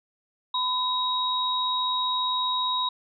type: tone pair together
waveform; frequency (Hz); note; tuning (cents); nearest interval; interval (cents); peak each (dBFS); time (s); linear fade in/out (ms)
sine; 1007 / 3802; B5 / A#7; +33 / +33; octave + major seventh; 2300; -26; 0.54-2.89; 5
effects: none